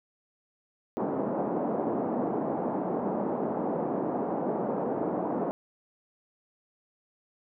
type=band-pass noise; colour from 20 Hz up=pink; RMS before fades=-30 dBFS; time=0.97-5.51 s; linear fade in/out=0 ms; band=200 to 860 Hz; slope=24 dB/octave; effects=none